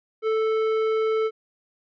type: tone with tanh clipping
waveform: triangle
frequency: 440 Hz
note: A4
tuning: in tune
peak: -22 dBFS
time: 0.22-1.31 s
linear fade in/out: 50 ms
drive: 16 dB
effects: none